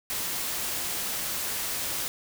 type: noise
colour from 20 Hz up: white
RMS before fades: -31 dBFS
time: 0.1-2.08 s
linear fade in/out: 0 ms
effects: none